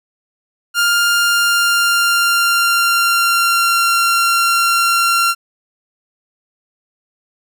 sawtooth tone with pitch glide, 1403 to 1374.9 Hz, F6 to F6, +8 to -27 cents, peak -8 dBFS, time 0.74-5.35 s, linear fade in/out 50 ms, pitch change -35 cents, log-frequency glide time 1.15-3.9 s, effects none

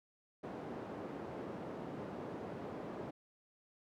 white band-pass noise, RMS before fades -45 dBFS, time 0.43-3.11 s, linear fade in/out 10 ms, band 140 to 520 Hz, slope 12 dB/octave, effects none

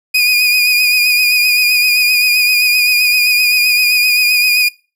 30% pulse tone with vibrato, 2465 Hz, D#7, 17 cents flat, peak -6 dBFS, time 0.14-4.69 s, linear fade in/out 10 ms, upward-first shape triangle, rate 7.7 Hz, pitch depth 42 cents each way, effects noise-tail reverb RT60 0.3 s tail -22 dB re dry

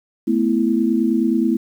sine chord, A suspended second, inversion none, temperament equal with one note detuned, 220 / 249.4 / 329.6 Hz, A3 / B3 / E4, 0 / +17 / 0 cents, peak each -19 dBFS, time 0.27-1.57 s, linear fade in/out 10 ms, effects 8-bit

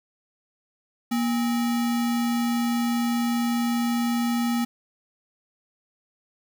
sine tone with sample-and-hold, 237.4 Hz, A#3, 32 cents sharp, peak -21 dBFS, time 1.11-4.65 s, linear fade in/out 10 ms, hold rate 1050 Hz, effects none

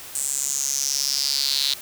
sawtooth tone with high-pass filter sweep, 138.59 Hz, C#3, in tune, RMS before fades -24 dBFS, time 0.15-1.74 s, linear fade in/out 0 ms, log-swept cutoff 8200 to 3900 Hz, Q 5.7, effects white hiss -39 dBFS RMS until 1.81 s

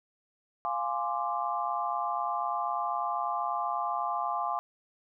sine chord, D half-diminished seventh, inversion first, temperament equal, 698.5 / 830.6 / 1046.5 / 1174.7 Hz, F5 / Ab5 / C6 / D6, 0 / 0 / 0 / 0 cents, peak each -34 dBFS, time 0.65-4.59 s, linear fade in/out 0 ms, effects none

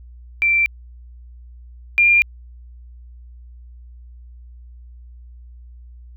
sine tone pair in turn, 2349 / 2397 Hz, D7 / D7, 0 / +35 cents, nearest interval unison, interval 35 cents, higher second, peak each -13 / -10 dBFS, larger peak second, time 0.42-0.66 / 1.98-2.22 s, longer neither, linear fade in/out 0 ms, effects added 60 Hz sine -38 dBFS peak until 6.16 s

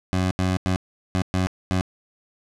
20% pulse tone bursts at uneven times, 92.5 Hz, F#2, in tune, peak -15 dBFS, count 6, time 0.13-0.31 / 0.39-0.57 / 0.66-0.76 / 1.15-1.22 / 1.34-1.47 / 1.71-1.81 s, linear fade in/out 0 ms, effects low-pass 8000 Hz 12 dB/octave

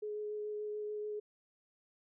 sine tone with vibrato, 421.3 Hz, G#4, 25 cents sharp, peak -37 dBFS, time 0.02-1.2 s, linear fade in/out 10 ms, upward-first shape sine, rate 6.9 Hz, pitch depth 10 cents each way, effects none

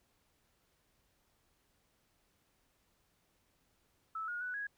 sine tone with pitch steps, 1309 / 1437 / 1484 / 1659 Hz, E6 / F6 / F#6 / G#6, -13 / +49 / +5 / -2 cents, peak -37 dBFS, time 4.15-4.67 s, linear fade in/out 5 ms, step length 130 ms, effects pink hiss -75 dBFS RMS until 4.77 s

